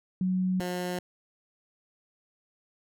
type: tone pair in turn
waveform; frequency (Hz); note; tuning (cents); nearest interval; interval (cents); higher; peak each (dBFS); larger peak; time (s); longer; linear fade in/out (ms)
sine / 15% pulse; 185 / 179.42; F#3 / F3; 0 / +47; minor second; 53; first; -24; neither; 0.21-0.6 / 0.6-0.99; neither; 2
effects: none